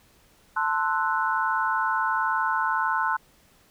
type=chord; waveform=sine; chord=F# half-diminished seventh; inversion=first; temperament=equal with one note detuned; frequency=884.6 / 1046.5 / 1318.5 / 1480 Hz; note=A5 / C6 / E6 / F#6; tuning=+9 / 0 / 0 / 0 cents; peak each=-27 / -27 / -30 / -27 dBFS; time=0.56-3.17 s; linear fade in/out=10 ms; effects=pink hiss -59 dBFS RMS until 3.7 s